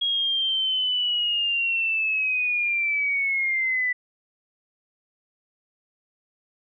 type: linear sweep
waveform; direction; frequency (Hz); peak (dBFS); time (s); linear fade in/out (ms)
sine; down; 3301 to 1975.5; -21; 0.01-3.93; 10
effects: none